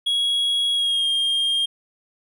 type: tone with pitch glide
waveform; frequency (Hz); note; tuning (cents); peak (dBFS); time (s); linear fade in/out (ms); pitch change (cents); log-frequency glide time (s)
triangle; 3322 to 3218; G#7 to G7; 0 to +45; -17; 0.06-1.66; 10; -55; 0.73-1.08
effects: none